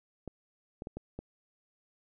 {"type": "clicks", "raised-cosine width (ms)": 2, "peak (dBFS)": -26, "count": 5, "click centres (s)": [0.277, 0.821, 0.871, 0.97, 1.19], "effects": []}